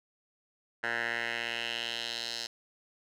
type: tone with band-pass filter sweep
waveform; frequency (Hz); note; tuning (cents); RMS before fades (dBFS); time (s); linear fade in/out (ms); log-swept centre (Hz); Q
10% pulse; 117.2; A#2; +10; -35; 0.83-2.47; 10; 1600 to 4700; 2.7
effects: none